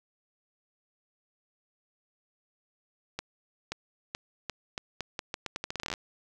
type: accelerating click train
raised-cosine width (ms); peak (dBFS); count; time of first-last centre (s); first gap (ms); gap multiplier
0.2; -16; 21; 3.19-5.938; 530; 0.81
effects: none